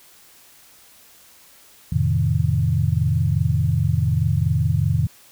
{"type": "chord", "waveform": "sine", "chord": "F dominant seventh", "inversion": "none", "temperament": "equal", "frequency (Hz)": [87.31, 110, 130.81, 155.56], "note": ["F2", "A2", "C3", "Eb3"], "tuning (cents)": [0, 0, 0, 0], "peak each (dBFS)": -22, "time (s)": [1.92, 5.07], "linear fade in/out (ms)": 5, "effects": ["white hiss -50 dBFS RMS until 5.31 s"]}